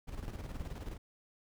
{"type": "noise with tremolo", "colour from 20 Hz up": "brown", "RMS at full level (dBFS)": -40, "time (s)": [0.07, 0.98], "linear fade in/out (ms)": 20, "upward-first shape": "square", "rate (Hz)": 19, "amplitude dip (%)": 55, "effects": []}